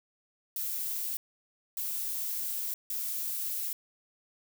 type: noise bursts at uneven times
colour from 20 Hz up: violet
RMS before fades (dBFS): -34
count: 3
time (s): 0.56-1.17 / 1.77-2.74 / 2.9-3.73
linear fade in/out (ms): 2
effects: none